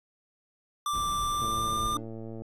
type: tone with pitch glide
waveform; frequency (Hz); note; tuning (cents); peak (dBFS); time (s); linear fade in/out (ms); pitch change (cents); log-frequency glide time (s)
square; 1177 to 1198.3; D6 to D6; +3 to +34; -28; 0.86-1.97; 2; +31; 1.24-1.82
type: noise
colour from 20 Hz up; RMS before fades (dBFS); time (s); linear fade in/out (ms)
brown; -39; 0.93-1.95; 10
type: click train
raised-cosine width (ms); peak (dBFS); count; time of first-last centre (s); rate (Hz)
2; -28; 113; 1.42-2.42; 112
type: tone with exponential decay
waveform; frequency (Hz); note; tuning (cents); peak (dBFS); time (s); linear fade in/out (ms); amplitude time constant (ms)
triangle; 294.4; D4; +4; -30; 1.95-2.13; 5; 37
effects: resampled to 32000 Hz